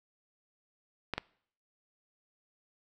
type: clicks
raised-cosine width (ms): 0.3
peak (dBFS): -16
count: 2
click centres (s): 1.137 / 1.18
effects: noise-tail reverb RT60 0.6 s tail -23 dB re dry